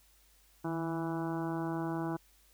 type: harmonic tone with a mistuned harmonic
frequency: 164.81 Hz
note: E3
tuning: in tune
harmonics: 1 / 2 / 3 / 4 / 5 / 6 / 7 / 8 / 9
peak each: -38 / -35 / -49 / -44 / -43 / -45 / -49 / -51 / -49 dBFS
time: 0.64-2.17 s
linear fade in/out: 10 ms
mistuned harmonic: 1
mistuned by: -48 cents
effects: added 50 Hz sine -66 dBFS peak until 2.53 s + white hiss -66 dBFS RMS until 2.53 s